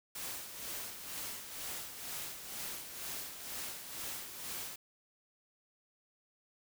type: noise with tremolo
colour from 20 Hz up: white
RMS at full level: -41 dBFS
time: 0.15-4.76 s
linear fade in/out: 5 ms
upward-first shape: sine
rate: 2.1 Hz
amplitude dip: 55%
effects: none